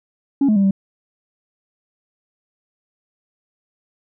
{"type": "tone with pitch steps", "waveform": "sine", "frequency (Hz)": [277.9, 213.6, 197.5, 194.4], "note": ["C#4", "G#3", "G3", "G3"], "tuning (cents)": [4, 49, 13, -14], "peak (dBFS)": -10, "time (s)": [0.41, 0.71], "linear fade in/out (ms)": 5, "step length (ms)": 75, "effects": ["tanh soft clip ceiling -10 dBFS"]}